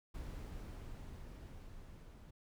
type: noise with level ramp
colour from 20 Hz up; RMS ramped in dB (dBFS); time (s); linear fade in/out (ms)
brown; -45 to -55; 0.14-2.31; 10
effects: none